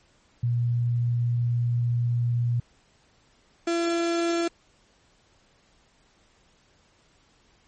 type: tone pair in turn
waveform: sine / 35% pulse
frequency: 119.7 / 338.6 Hz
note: A#2 / E4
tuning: +46 / +46 cents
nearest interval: octave + tritone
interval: 1800 cents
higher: second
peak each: -21 dBFS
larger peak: neither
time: 0.43-2.6 / 3.67-4.48 s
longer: first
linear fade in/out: 5 ms
effects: pink hiss -62 dBFS RMS until 7.67 s + MP3 32 kbps